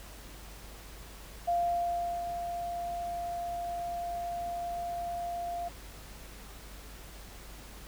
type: tone with ADSR envelope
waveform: sine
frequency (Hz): 695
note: F5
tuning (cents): -9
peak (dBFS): -25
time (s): 1.47-5.69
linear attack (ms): 16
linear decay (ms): 750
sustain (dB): -8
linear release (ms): 14
effects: added 50 Hz sine -48 dBFS peak until 7.87 s + pink hiss -50 dBFS RMS until 7.87 s